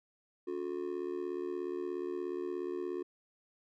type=tone with amplitude modulation; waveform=triangle; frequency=360 Hz; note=F#4; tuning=47 cents flat; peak=-29 dBFS; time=0.47-3.03 s; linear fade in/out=10 ms; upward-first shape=sine; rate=76.9 Hz; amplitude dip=90%; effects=none